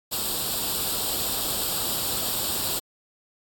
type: noise with comb filter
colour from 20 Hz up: white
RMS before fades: -27 dBFS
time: 0.11-2.8 s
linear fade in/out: 20 ms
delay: 0.24 ms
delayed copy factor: +0.7
effects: AAC 64 kbps